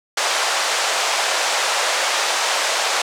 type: band-pass noise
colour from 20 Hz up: pink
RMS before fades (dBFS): -20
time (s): 0.17-3.02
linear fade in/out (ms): 5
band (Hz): 580 to 8100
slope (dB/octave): 24
effects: none